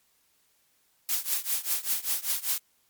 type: noise with tremolo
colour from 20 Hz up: blue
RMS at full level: -25 dBFS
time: 1.09-2.58 s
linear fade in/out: 0 ms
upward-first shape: triangle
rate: 5.1 Hz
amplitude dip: 95%
effects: white hiss -68 dBFS RMS until 2.89 s + MP3 96 kbps